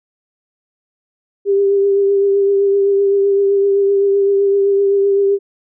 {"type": "tone with vibrato", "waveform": "sine", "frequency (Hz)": 397.4, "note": "G4", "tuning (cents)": 24, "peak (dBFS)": -10, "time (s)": [1.45, 5.39], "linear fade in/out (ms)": 50, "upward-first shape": "triangle", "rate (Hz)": 7.8, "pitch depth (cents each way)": 25, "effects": []}